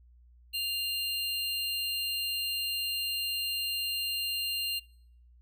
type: tone pair together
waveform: square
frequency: 2794 / 4182 Hz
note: F7 / C8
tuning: 0 / -2 cents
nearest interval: perfect fifth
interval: 698 cents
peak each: -33 / -35 dBFS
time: 0.53-4.8 s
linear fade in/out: 20 ms
effects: noise-tail reverb RT60 0.7 s tail -24 dB re dry + added 60 Hz sine -55 dBFS peak until 5.41 s